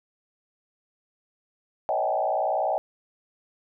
sine tone with frequency modulation, 699 Hz, F5, 1 cent sharp, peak -22 dBFS, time 1.89-2.78 s, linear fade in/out 0 ms, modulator 60.2 Hz, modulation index 2.3, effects none

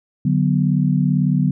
sine chord, B minor, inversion first, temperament equal, 146.83 / 185 / 246.9 Hz, D3 / F#3 / B3, 0 / 0 / 0 cents, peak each -17 / -18 / -21 dBFS, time 0.25-1.51 s, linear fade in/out 5 ms, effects none

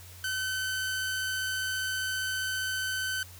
sawtooth tone, 1525 Hz, G6, 48 cents flat, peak -26 dBFS, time 0.24-3.23 s, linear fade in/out 2 ms, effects added 90 Hz sine -48 dBFS peak until 3.39 s + white hiss -51 dBFS RMS until 3.39 s

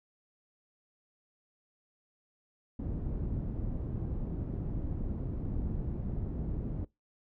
pink low-pass noise, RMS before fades -35 dBFS, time 2.79-6.85 s, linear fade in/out 5 ms, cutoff 250 Hz, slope 12 dB/octave, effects noise-tail reverb RT60 0.2 s tail -22 dB re dry

